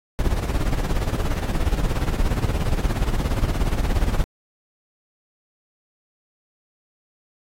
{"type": "noise with tremolo", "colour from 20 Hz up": "brown", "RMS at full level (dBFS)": -18, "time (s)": [0.19, 4.24], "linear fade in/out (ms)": 0, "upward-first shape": "sine", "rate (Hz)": 17, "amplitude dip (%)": 70, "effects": ["AAC 48 kbps"]}